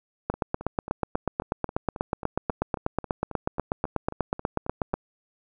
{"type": "two click trains", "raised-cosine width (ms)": 1, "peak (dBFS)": [-21, -10], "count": [18, 39], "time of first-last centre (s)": [[0.34, 4.935], [0.3, 4.94]], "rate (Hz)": [3.7, 8.19], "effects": []}